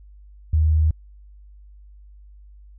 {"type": "tone", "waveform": "sine", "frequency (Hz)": 78, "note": "D#2", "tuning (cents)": 5, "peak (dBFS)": -14, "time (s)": [0.53, 0.91], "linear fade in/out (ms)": 5, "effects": ["added 50 Hz sine -43 dBFS peak until 2.78 s"]}